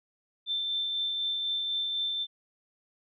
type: tone with tremolo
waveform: sine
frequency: 3554 Hz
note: A7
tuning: 17 cents sharp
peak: -27 dBFS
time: 0.46-2.27 s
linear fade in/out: 50 ms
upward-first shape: sine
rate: 4 Hz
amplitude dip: 25%
effects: none